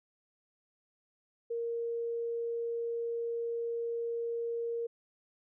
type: tone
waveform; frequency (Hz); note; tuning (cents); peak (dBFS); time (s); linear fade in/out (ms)
sine; 466.2; A#4; 0; -32; 1.5-4.87; 10
effects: none